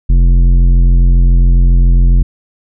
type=tone with tanh clipping; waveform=triangle; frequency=43.65 Hz; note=F1; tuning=in tune; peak=-6 dBFS; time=0.09-2.23 s; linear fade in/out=10 ms; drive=15 dB; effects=none